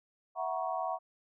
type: chord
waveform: sine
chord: F# dominant seventh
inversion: third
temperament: equal with one note detuned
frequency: 659.3 / 740 / 950.8 / 1108.7 Hz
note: E5 / F#5 / A#5 / C#6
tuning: 0 / 0 / +34 / 0 cents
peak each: -37 / -35 / -39 / -39 dBFS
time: 0.35-0.99 s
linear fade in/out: 50 ms
effects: none